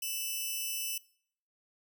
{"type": "tone pair together", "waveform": "5% pulse", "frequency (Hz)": [2645, 2970], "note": ["E7", "F#7"], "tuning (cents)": [5, 6], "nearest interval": "major second", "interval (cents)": 201, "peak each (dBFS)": -28, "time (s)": [0.02, 0.98], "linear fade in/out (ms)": 5, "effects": ["noise-tail reverb RT60 0.6 s tail -22 dB re dry"]}